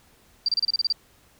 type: tone bursts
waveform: sine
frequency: 4699 Hz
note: D8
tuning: in tune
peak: -19 dBFS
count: 9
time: 0.46-0.925 s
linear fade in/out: 2 ms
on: 25 ms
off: 30 ms
effects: pink hiss -58 dBFS RMS until 1.39 s